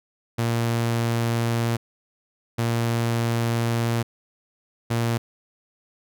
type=tone bursts at uneven times; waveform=sawtooth; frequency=116.54 Hz; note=A#2; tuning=in tune; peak=-17 dBFS; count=3; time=0.38-1.77 / 2.58-4.03 / 4.9-5.18 s; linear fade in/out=10 ms; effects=none